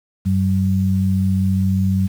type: tone pair together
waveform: sine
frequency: 95.2 / 189.92 Hz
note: F#2 / F#3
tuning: +50 / +45 cents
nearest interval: octave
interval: 1195 cents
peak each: -17 dBFS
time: 0.25-2.08 s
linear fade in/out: 20 ms
effects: 7-bit